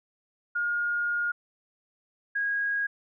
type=tone pair in turn; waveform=sine; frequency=1425 / 1641.8 Hz; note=F6 / G#6; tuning=+34 / -20 cents; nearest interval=major second; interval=246 cents; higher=second; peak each=-25 dBFS; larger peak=neither; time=0.55-1.32 / 2.35-2.87 s; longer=first; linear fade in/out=10 ms; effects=none